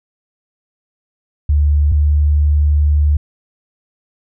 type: tone pair in turn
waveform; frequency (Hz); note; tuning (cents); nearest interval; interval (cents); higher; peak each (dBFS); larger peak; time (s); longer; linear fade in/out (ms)
sine; 73.42 / 74.02; D2 / D2; 0 / +14; unison; 14; second; -9; neither; 1.49-1.92 / 1.92-3.17; second; 5
effects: none